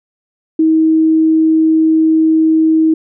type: tone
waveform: sine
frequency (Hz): 318.5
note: D#4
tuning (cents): +41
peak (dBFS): -7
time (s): 0.59-2.94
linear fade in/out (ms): 5
effects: none